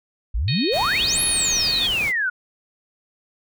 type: exponential two-way sweep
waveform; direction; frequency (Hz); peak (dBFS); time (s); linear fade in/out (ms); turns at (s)
sine; up then down; 45.66 to 11390 to 1421; -19; 0.34-2.3; 10; 1.22
type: harmonic tone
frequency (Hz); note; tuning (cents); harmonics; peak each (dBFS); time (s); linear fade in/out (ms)
622.3; D#5; 0; 3 / 4 / 5 / 6 / 7; -37 / -30 / -36 / -28 / -27; 0.48-1.87; 2
type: noise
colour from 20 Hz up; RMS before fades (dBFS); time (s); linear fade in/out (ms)
pink; -32; 0.71-2.13; 50
effects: none